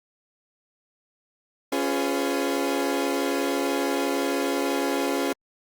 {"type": "chord", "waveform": "30% pulse", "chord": "C# dominant seventh", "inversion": "none", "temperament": "equal with one note detuned", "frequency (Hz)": [277.2, 349.2, 415.3, 503.7], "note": ["C#4", "E#4", "G#4", "B4"], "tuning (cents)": [0, 0, 0, 34], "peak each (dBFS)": [-24, -27, -27, -29], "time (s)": [1.72, 5.33], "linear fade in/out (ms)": 5, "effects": ["Opus 48 kbps"]}